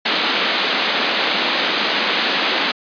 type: band-pass noise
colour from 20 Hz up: white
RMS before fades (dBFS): -19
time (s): 0.05-2.72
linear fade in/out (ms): 10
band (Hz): 190 to 4300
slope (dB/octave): 48
effects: resampled to 11025 Hz